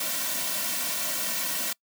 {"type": "noise with comb filter", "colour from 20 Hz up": "white", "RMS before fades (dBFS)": -29, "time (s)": [0, 1.73], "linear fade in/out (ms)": 5, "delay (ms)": 2.4, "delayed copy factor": -0.8, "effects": ["noise-tail reverb RT60 0.1 s tail -25 dB re dry", "high-pass 200 Hz 12 dB/octave"]}